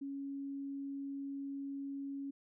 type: tone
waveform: sine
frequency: 277.2 Hz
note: C#4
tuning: in tune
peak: -39 dBFS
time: 0.01-2.31 s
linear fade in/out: 10 ms
effects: none